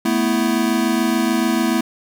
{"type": "chord", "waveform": "square", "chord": "A suspended second", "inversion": "none", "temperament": "equal", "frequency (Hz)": [220, 246.9, 329.6], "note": ["A3", "B3", "E4"], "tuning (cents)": [0, 0, 0], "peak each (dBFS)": -21, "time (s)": [0.05, 1.81], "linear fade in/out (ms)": 5, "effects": []}